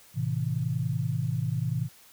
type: chord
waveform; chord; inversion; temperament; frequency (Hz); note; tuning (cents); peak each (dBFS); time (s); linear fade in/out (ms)
sine; A minor; none; equal with one note detuned; 110 / 130.81 / 161.14; A2 / C3 / E3; 0 / 0 / -39; -31 / -29 / -31; 0.14-1.89; 50
effects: white hiss -55 dBFS RMS until 2.12 s